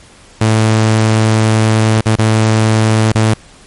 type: tone with dropouts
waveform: sawtooth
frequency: 110 Hz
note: A2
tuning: in tune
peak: -4 dBFS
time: 0.41-3.34 s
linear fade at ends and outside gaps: 5 ms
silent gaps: 2.01-2.058 / 2.158-2.186 / 3.122-3.151 s
effects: pink hiss -41 dBFS RMS until 3.66 s + MP3 48 kbps